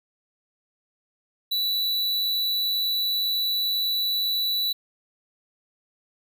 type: tone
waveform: square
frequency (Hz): 3951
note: B7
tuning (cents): 0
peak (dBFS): -23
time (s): 1.51-4.73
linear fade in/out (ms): 10
effects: none